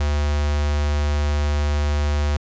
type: tone with notch filter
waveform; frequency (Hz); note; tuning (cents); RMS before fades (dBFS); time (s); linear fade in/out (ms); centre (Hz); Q
square; 73.42; D2; 0; -20; 0-2.37; 5; 270; 1.2
effects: resampled to 16000 Hz